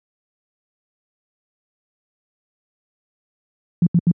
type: tone bursts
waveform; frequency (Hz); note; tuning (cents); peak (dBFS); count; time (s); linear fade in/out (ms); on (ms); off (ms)
sine; 171.8; F3; -28; -10; 3; 3.82-4.114; 2; 46; 78
effects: high-pass 100 Hz 12 dB/octave